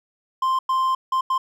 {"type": "tone bursts at uneven times", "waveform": "triangle", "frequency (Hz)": 1046.5, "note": "C6", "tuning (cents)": 0, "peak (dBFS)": -16, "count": 4, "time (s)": [[0.42, 0.59], [0.69, 0.95], [1.12, 1.21], [1.3, 1.38]], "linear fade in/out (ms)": 5, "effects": []}